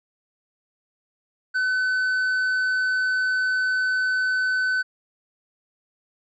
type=tone with tanh clipping; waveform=triangle; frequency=1512 Hz; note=F#6; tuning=37 cents sharp; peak=-21 dBFS; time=1.54-4.83 s; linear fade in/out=20 ms; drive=9 dB; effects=none